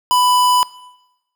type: tone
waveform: square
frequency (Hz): 994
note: B5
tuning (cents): +11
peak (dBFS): -12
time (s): 0.11-0.63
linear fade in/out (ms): 0
effects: noise-tail reverb RT60 1.0 s tail -20 dB re dry